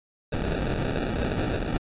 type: noise with sample-and-hold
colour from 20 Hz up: pink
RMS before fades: -27 dBFS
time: 0.32-1.78 s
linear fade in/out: 10 ms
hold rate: 1050 Hz
effects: resampled to 8000 Hz